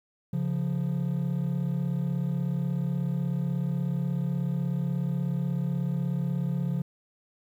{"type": "tone pair together", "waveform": "triangle", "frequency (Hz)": [138.59, 175.02], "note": ["C#3", "F3"], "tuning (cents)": [0, 4], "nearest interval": "major third", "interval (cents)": 404, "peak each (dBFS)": -26, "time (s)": [0.33, 6.82], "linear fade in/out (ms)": 5, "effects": ["tanh soft clip ceiling -18 dBFS", "10-bit"]}